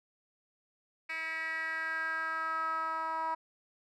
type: tone with band-pass filter sweep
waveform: 10% pulse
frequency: 322 Hz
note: E4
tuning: 41 cents flat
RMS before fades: -35 dBFS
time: 1.09-3.35 s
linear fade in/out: 10 ms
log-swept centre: 2300 to 1000 Hz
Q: 5
effects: none